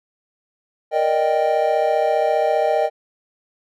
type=chord; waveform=triangle; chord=Eb major seventh; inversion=second; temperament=equal; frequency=466.2 / 587.3 / 622.3 / 784 Hz; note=Bb4 / D5 / Eb5 / G5; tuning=0 / 0 / 0 / 0 cents; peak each=-21 / -22 / -17 / -19 dBFS; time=0.91-2.9 s; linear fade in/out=50 ms; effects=none